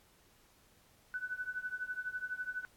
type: tone with tremolo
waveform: sine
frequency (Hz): 1496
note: F#6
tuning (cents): +19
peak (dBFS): -33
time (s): 1.14-2.65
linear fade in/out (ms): 0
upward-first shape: triangle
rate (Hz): 12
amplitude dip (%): 95
effects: pink hiss -66 dBFS RMS until 2.76 s + AAC 64 kbps